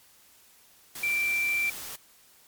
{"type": "tone in noise", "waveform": "sine", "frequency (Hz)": 2349, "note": "D7", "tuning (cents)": 0, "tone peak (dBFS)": -24, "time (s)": [1.03, 1.7], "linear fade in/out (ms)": 5, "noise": "white", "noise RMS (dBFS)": -39, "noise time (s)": [0.95, 1.96], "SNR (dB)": 12, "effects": ["white hiss -58 dBFS RMS until 2.47 s", "MP3 96 kbps"]}